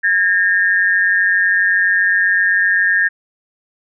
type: tone pair together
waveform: sine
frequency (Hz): 1630.4 / 1818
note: G#6 / A#6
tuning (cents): -32 / -44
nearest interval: major second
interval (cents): 188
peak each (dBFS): -14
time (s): 0.03-3.09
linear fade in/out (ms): 20
effects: none